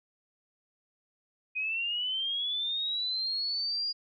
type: linear sweep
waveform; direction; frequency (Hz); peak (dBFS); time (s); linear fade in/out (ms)
sine; up; 2489 to 4857; -29; 1.55-3.93; 20
effects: none